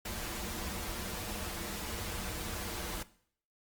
pink noise with comb filter, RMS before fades -39 dBFS, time 0.05-3.03 s, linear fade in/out 5 ms, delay 7.4 ms, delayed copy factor -0.65, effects noise-tail reverb RT60 0.6 s tail -18 dB re dry + Opus 48 kbps

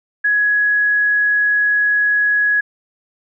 sine tone, 1675 Hz, G#6, 14 cents sharp, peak -12 dBFS, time 0.24-2.61 s, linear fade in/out 10 ms, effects none

